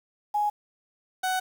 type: tone pair in turn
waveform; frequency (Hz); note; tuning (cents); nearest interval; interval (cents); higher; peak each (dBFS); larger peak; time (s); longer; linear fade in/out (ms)
sine / 30% pulse; 833 / 746.3; G#5 / F#5; +5 / +15; major second; 190; first; -22; neither; 0.34-0.5 / 1.23-1.4; second; 10
effects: 8-bit